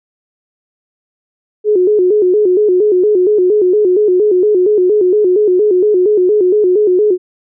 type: tone with vibrato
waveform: sine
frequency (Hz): 392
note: G4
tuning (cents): 0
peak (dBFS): -7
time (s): 1.64-7.18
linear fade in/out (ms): 50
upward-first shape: square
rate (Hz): 4.3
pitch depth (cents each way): 130
effects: none